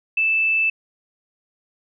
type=tone; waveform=sine; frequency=2637 Hz; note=E7; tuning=in tune; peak=-16 dBFS; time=0.17-0.7 s; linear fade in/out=5 ms; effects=none